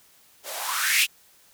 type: noise with band-pass filter sweep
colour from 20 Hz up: violet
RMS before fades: -24 dBFS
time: 0.43-1.07 s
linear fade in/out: 50 ms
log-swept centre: 470 to 2900 Hz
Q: 5
effects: white hiss -57 dBFS RMS until 1.53 s